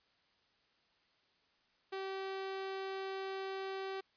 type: tone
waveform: sawtooth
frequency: 385.3 Hz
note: G4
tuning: 30 cents flat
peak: -35 dBFS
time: 1.92-4.01 s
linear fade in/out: 10 ms
effects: white hiss -73 dBFS RMS until 4.16 s + resampled to 11025 Hz